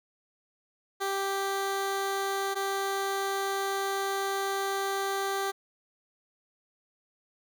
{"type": "tone pair in turn", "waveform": "15% pulse", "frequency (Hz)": [392, 392], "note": ["G4", "G4"], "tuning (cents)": [0, 0], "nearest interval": "unison", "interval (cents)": 0, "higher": "neither", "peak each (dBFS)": -22, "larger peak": "neither", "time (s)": [[1, 2.55], [2.55, 5.52]], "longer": "second", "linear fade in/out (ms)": 20, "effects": []}